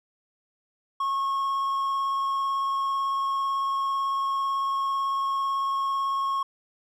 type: tone with vibrato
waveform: triangle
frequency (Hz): 1092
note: C#6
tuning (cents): -26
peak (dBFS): -22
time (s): 1-6.43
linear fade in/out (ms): 5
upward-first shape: triangle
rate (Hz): 18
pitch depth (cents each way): 12
effects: none